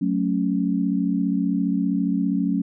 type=chord; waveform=sine; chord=F# minor; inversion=none; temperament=equal; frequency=185 / 220 / 277.2 Hz; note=F#3 / A3 / C#4; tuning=0 / 0 / 0 cents; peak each=-23 / -25 / -23 dBFS; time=0.01-2.62 s; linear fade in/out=10 ms; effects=none